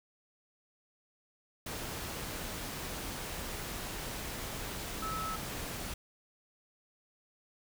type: tone in noise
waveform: sine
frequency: 1301 Hz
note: E6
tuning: 23 cents flat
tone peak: -36 dBFS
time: 5.02-5.36 s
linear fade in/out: 5 ms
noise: pink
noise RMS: -40 dBFS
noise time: 1.66-5.94 s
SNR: +1 dB
effects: none